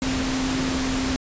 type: tone in noise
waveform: sine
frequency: 261.6 Hz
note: C4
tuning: in tune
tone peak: -24 dBFS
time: 0.02-1.16 s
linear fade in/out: 0 ms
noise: pink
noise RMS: -27 dBFS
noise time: 0.02-1.16 s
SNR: 0 dB
effects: resampled to 16000 Hz